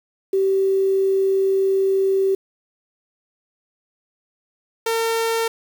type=tone pair in turn; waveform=sine / sawtooth; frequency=386.5 / 454.7 Hz; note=G4 / A#4; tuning=-24 / -43 cents; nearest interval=minor third; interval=281 cents; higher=second; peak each=-15 dBFS; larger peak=neither; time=0.33-2.35 / 4.86-5.48 s; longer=first; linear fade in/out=5 ms; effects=7-bit